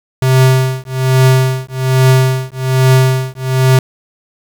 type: tone with tremolo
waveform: square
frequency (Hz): 130.5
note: C3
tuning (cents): -4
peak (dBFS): -5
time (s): 0.22-3.79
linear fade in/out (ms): 2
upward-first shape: triangle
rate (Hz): 1.2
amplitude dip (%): 100
effects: 7-bit